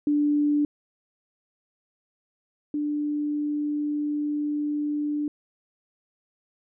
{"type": "tone pair in turn", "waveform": "sine", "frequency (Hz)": [293.7, 295.6], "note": ["D4", "D4"], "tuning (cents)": [0, 11], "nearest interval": "unison", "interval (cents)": 11, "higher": "second", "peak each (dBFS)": [-19, -24], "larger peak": "first", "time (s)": [[0.07, 0.65], [2.74, 5.28]], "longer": "second", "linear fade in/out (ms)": 2, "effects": []}